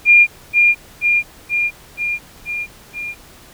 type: tone with echo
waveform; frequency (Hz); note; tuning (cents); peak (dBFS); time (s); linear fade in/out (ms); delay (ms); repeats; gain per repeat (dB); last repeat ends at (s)
sine; 2409; D7; +43; -5; 0.05-0.27; 50; 480; 6; -3; 3.15
effects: pink hiss -43 dBFS RMS until 3.53 s